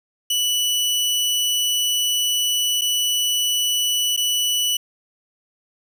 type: tone with dropouts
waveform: sawtooth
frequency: 2960 Hz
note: F#7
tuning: in tune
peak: -15 dBFS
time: 0.3-4.77 s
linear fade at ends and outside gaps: 5 ms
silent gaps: 2.812-2.817 / 4.165-4.174 s
effects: none